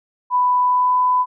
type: tone with pitch glide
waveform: sine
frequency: 993 to 1000.5 Hz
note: B5 to B5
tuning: +9 to +22 cents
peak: -13 dBFS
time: 0.3-1.26 s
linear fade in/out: 50 ms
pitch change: +13 cents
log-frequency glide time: 0.61-0.98 s
effects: none